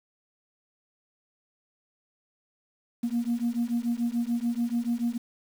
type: beating tone pair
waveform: sine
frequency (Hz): 233.1 / 240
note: A#3 / B3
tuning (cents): 0 / -49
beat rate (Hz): 6.9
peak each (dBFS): -27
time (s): 3.03-5.18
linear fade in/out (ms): 10
effects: tanh soft clip ceiling -20 dBFS + 8-bit